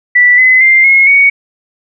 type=tone with pitch steps; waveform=sine; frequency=1967 / 2030 / 2096 / 2164 / 2234 Hz; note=B6 / B6 / C7 / C#7 / C#7; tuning=-7 / +47 / +2 / -42 / +13 cents; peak=-3 dBFS; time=0.15-1.3 s; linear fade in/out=10 ms; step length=230 ms; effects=none